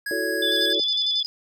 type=tone; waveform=square; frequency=1661.2 Hz; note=G#6; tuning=in tune; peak=-27 dBFS; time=0.06-0.73 s; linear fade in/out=5 ms
type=chord; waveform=sine; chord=F# minor seventh; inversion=third; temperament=equal with one note detuned; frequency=329.6 / 370 / 440 / 567.3 Hz; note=E4 / F#4 / A4 / C#5; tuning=0 / 0 / 0 / +40 cents; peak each=-30 dBFS; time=0.11-0.8 s; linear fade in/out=2 ms
type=tone with vibrato; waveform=sine; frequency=3484 Hz; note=A7; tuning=18 cents flat; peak=-21 dBFS; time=0.42-1.23 s; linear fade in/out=5 ms; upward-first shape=triangle; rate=11 Hz; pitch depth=24 cents each way
type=tone with tremolo; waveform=sine; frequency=4978 Hz; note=D#8; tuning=in tune; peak=-25 dBFS; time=0.52-1.26 s; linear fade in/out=0 ms; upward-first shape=square; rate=11 Hz; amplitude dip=80%
effects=none